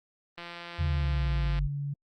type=click train; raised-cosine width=0.3 ms; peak=-25 dBFS; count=209; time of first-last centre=0.38-1.589 s; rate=172 Hz
type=exponential sweep; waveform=sine; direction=down; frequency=84 to 46.29 Hz; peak=-26 dBFS; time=0.78-1.68 s; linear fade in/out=20 ms
type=tone with pitch glide; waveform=sine; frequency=141.1 to 142.25 Hz; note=C#3 to C#3; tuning=+31 to +45 cents; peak=-30 dBFS; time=0.8-1.94 s; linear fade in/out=10 ms; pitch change=+14 cents; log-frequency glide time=1.31-1.37 s
effects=Opus 32 kbps